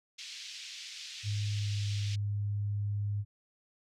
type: band-pass noise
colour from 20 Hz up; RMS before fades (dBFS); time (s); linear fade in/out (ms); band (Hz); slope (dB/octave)
pink; -45; 0.18-2.16; 10; 2600 to 6000; 24
type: tone with pitch glide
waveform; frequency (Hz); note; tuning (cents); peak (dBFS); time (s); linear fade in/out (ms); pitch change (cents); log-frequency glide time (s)
sine; 103.83 to 102.58; G#2 to G#2; 0 to -21; -30; 1.23-3.25; 50; -21; 1.52-1.78
effects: none